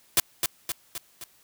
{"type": "noise with echo", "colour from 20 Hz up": "white", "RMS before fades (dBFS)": -19, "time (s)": [0.17, 0.2], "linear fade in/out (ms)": 2, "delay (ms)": 260, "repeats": 4, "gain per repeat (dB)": -5, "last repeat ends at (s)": 1.24, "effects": ["white hiss -60 dBFS RMS until 1.43 s"]}